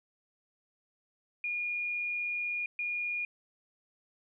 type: tone bursts at uneven times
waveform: sine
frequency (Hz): 2432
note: D#7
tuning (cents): -40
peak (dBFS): -31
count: 2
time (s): 1.44-2.66 / 2.79-3.25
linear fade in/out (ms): 2
effects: none